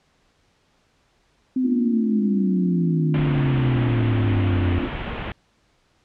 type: exponential sweep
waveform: sine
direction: down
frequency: 260.9 to 87.31 Hz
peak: -18 dBFS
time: 1.56-4.79 s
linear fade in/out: 5 ms
type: chord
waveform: sine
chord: D minor seventh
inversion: second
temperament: equal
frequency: 220 / 261.6 / 293.7 / 349.2 Hz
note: A3 / C4 / D4 / F4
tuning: 0 / 0 / 0 / 0 cents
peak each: -32 / -27 / -30 / -30 dBFS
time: 1.63-4.88 s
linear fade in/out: 20 ms
type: low-pass noise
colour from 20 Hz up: pink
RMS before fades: -30 dBFS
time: 3.14-5.32 s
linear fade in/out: 2 ms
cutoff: 3200 Hz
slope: 48 dB/octave
effects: pink hiss -63 dBFS RMS until 6.04 s + low-pass 6000 Hz 12 dB/octave